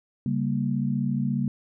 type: chord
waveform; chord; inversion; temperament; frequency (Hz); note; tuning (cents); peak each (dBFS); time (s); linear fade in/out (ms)
sine; G diminished; second; equal; 138.59 / 196 / 233.1; Db3 / G3 / Bb3; 0 / 0 / 0; -27 / -28 / -27; 0.26-1.48; 2
effects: none